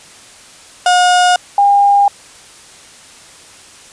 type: tone pair in turn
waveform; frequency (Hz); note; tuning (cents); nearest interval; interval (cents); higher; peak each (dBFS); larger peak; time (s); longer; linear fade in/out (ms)
35% pulse / sine; 720 / 806.3; F#5 / G5; -47 / +49; major second; 196; second; -6; neither; 0.86-1.36 / 1.58-2.08; neither; 2
effects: white hiss -39 dBFS RMS until 3.92 s + resampled to 22050 Hz